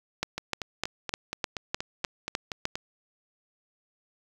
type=two click trains; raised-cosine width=0.2 ms; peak=-10 / -15 dBFS; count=9 / 11; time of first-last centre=0.23-2.654 / 0.38-2.755 s; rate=3.3 / 4.21 Hz; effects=7-bit